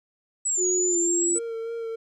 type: exponential two-way sweep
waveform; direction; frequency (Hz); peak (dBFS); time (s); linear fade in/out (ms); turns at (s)
sine; down then up; 7960 to 6710 to 7960; -22; 0.45-1.39; 10; 0.67
type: tone with pitch glide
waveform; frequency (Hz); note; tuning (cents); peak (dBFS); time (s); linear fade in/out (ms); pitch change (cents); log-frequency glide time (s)
sine; 363.4 to 343; F#4 to F4; -31 to -31; -24; 0.57-1.4; 50; -100; 0.88-0.98
type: tone with vibrato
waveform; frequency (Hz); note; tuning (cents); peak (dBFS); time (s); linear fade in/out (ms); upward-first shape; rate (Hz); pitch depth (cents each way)
triangle; 457.8; A#4; -31; -27; 1.35-1.96; 10; sine; 3.2; 23
effects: none